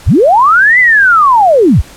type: linear two-way sweep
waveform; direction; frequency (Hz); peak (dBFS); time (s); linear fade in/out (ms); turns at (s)
sine; up then down; 32.7 to 2048 to 32.7; -3; 0.06-1.82; 20; 0.79
effects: pink hiss -35 dBFS RMS until 1.96 s + low-pass 12000 Hz 12 dB/octave